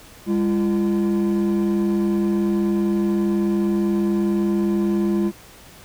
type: tone pair together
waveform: triangle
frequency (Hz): 202.8 / 341.1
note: G#3 / F4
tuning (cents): -41 / -41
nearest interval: major sixth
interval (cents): 900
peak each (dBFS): -16 / -18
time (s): 0.26-5.32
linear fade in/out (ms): 50
effects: tanh soft clip ceiling -12 dBFS + pink hiss -45 dBFS RMS until 5.84 s